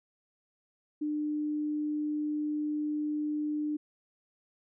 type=tone; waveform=sine; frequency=300 Hz; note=D4; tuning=37 cents sharp; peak=-29 dBFS; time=1.01-3.77 s; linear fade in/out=10 ms; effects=none